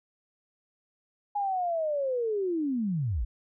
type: linear sweep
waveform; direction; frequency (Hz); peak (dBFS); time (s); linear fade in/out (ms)
sine; down; 830.6 to 43.6; -26; 1.35-3.25; 10
effects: none